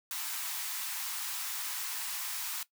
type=high-pass noise; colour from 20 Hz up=white; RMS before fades=-37 dBFS; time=0.11-2.63 s; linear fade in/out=2 ms; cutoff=800 Hz; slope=48 dB/octave; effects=noise-tail reverb RT60 0.1 s tail -17 dB re dry